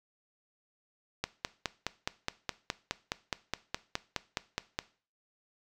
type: click train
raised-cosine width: 0.2 ms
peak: -13 dBFS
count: 18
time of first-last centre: 1.24-4.789 s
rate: 4.79 Hz
effects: noise-tail reverb RT60 0.4 s tail -18 dB re dry

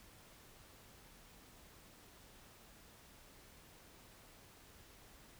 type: silence
effects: pink hiss -61 dBFS RMS until 5.39 s

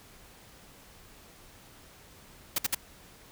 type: noise bursts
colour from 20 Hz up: white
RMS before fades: -27 dBFS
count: 3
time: 2.56-2.748 s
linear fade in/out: 5 ms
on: 24 ms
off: 58 ms
effects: pink hiss -54 dBFS RMS until 3.31 s

